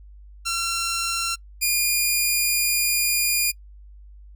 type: tone pair in turn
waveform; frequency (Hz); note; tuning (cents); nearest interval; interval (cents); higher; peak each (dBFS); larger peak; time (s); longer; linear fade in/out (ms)
10% pulse; 1361 / 2425; F6 / D#7; -45 / -45; minor seventh; 1000; second; -15 / -10; second; 0.45-1.36 / 1.61-3.52; second; 20
effects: noise-tail reverb RT60 0.1 s tail -25 dB re dry + added 50 Hz sine -42 dBFS peak until 4.35 s